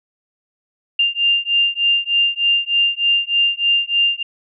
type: beating tone pair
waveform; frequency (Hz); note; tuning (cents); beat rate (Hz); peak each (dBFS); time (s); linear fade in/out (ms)
sine; 2794 / 2797.3; F7 / F7; 0 / +2; 3.3; -17; 0.99-4.23; 5
effects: none